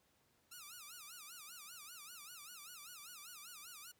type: tone with vibrato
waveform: 5% pulse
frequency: 1302 Hz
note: E6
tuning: 22 cents flat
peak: -40 dBFS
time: 0.51-3.92 s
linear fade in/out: 10 ms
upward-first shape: sine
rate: 5.1 Hz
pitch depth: 210 cents each way
effects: pink hiss -75 dBFS RMS until 3.99 s + high-pass 80 Hz 12 dB/octave